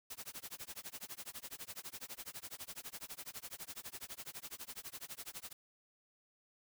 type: noise with tremolo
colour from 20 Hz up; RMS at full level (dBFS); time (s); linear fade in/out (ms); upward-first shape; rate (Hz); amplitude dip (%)
white; -45; 0.1-5.53; 5; sine; 12; 100
effects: none